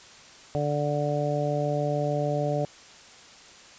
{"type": "harmonic tone", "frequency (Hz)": 146.6, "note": "D3", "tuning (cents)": -3, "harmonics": [1, 2, 3, 4, 5], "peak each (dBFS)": [-28, -34, -32, -28, -33], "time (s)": [0.55, 2.65], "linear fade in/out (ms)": 0, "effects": ["white hiss -49 dBFS RMS until 3.78 s", "resampled to 16000 Hz"]}